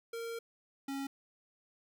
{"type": "tone pair in turn", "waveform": "square", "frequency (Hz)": [461.6, 274.5], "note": ["A#4", "C#4"], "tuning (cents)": [-17, -17], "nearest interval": "major sixth", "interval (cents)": 900, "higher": "first", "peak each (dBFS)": [-39, -37], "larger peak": "second", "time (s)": [[0.13, 0.39], [0.88, 1.07]], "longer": "first", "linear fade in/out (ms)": 5, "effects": []}